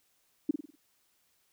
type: tone with echo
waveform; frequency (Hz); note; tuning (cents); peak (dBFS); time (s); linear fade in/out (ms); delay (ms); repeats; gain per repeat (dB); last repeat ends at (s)
sine; 296.3; D4; +15; -22; 0.49-0.51; 5; 49; 5; -7; 0.755
effects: white hiss -72 dBFS RMS until 1.52 s